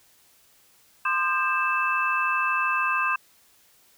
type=tone cluster; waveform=sine; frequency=1039 / 1212 / 1587 / 2635 Hz; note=C6 / D#6 / G6 / E7; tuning=-12 / -46 / +21 / -1 cents; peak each=-27 dBFS; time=1.05-3.16 s; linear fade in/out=5 ms; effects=white hiss -59 dBFS RMS until 3.97 s